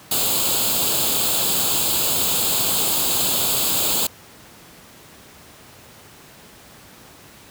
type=noise with comb filter; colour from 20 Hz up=white; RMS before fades=-20 dBFS; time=0.11-4.07 s; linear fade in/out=5 ms; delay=0.26 ms; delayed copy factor=+0.75; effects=pink hiss -45 dBFS RMS until 7.5 s + high-pass 80 Hz 12 dB/octave